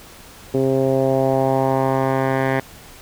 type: tone with low-pass filter sweep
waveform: 10% pulse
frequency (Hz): 133.3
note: C3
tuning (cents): +33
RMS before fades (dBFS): -18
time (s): 0.54-2.6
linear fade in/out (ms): 5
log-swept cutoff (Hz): 410 to 1800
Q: 2.1
effects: pink hiss -42 dBFS RMS until 3.01 s